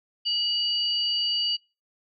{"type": "tone pair together", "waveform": "sine", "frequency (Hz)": [2915, 4627], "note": ["F#7", "D8"], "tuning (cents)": [-26, -27], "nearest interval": "minor sixth", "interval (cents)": 799, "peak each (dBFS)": -26, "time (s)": [0.25, 1.57], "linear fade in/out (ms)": 20, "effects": ["noise-tail reverb RT60 0.3 s tail -26 dB re dry"]}